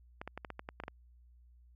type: clicks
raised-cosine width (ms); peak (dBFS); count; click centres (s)
0.5; -26; 10; 0.215 / 0.276 / 0.376 / 0.448 / 0.503 / 0.594 / 0.689 / 0.801 / 0.837 / 0.881
effects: added 60 Hz sine -58 dBFS peak until 1.75 s